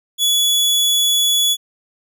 sawtooth tone, 3400 Hz, G#7, 40 cents sharp, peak -10 dBFS, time 0.18-1.57 s, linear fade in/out 50 ms, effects none

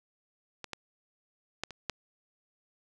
clicks, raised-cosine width 0.2 ms, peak -22 / -19 / -15 / -26 / -14 dBFS, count 5, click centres 0.643 / 0.733 / 1.636 / 1.707 / 1.897 s, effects none

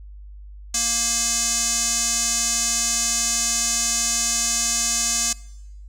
square tone with band-pass filter, 233.1 Hz, A#3, in tune, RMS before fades -22 dBFS, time 0.74-5.33 s, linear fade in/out 5 ms, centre 6800 Hz, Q 3.9, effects noise-tail reverb RT60 0.9 s tail -22 dB re dry + added 50 Hz sine -37 dBFS peak until 5.88 s

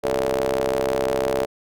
sawtooth ring-modulated tone, 65.9 Hz, C2, 13 cents sharp, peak -13 dBFS, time 0.03-1.46 s, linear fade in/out 20 ms, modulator 507 Hz, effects none

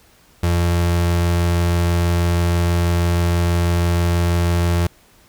35% pulse tone, 86.2 Hz, F2, 22 cents flat, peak -13 dBFS, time 0.43-4.87 s, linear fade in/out 5 ms, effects pink hiss -52 dBFS RMS until 5.28 s

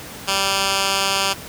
10% pulse tone with band-pass filter, 195.2 Hz, G3, 7 cents flat, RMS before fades -20 dBFS, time 0.27-1.34 s, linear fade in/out 20 ms, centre 4400 Hz, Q 0.65, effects pink hiss -35 dBFS RMS until 1.48 s + high-pass 60 Hz 12 dB/octave

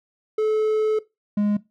triangle tone pair in turn, 432.5 / 207 Hz, A4 / G#3, -30 / -5 cents, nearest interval octave + minor second, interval 1275 cents, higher first, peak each -16 dBFS, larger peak neither, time 0.38-0.99 / 1.37-1.57 s, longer first, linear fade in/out 5 ms, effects noise-tail reverb RT60 0.2 s tail -18 dB re dry

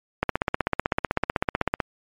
click train, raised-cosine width 0.5 ms, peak -6 dBFS, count 26, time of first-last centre 0.23-1.802 s, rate 15.9 Hz, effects MP3 64 kbps

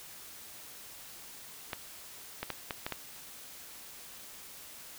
clicks, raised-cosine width 0.3 ms, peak -18 dBFS, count 6, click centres 1.732 / 2.43 / 2.503 / 2.708 / 2.865 / 2.923 s, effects white hiss -49 dBFS RMS until 4.98 s

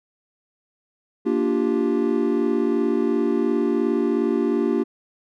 triangle chord, G minor seventh, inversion first, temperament equal with one note detuned, 233.1 / 292.3 / 349.2 / 392 Hz, Bb3 / D4 / F4 / G4, 0 / -8 / 0 / 0 cents, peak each -22 dBFS, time 1.25-4.84 s, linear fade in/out 20 ms, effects none

